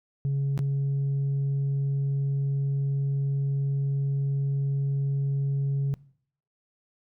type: tone with dropouts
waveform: sine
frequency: 138.59 Hz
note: C#3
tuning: in tune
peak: -21 dBFS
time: 0.25-5.94 s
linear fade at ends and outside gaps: 0 ms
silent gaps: 0.577-0.591 s
effects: noise-tail reverb RT60 0.6 s tail -22 dB re dry + tanh soft clip ceiling -22 dBFS